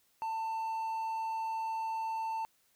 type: tone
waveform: triangle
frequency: 893 Hz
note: A5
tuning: 25 cents sharp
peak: -31 dBFS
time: 0.22-2.45 s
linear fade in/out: 0 ms
effects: white hiss -71 dBFS RMS until 2.75 s